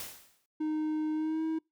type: noise with exponential decay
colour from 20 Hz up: white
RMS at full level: -38 dBFS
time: 0-0.46 s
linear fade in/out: 1 ms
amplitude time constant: 100 ms
type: tone with pitch glide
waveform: triangle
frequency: 309.2 to 319.5 Hz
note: D#4 to D#4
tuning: -11 to +46 cents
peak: -27 dBFS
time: 0.6-1.59 s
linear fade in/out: 10 ms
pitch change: +57 cents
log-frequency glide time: 1.13-1.43 s
effects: noise-tail reverb RT60 0.2 s tail -25 dB re dry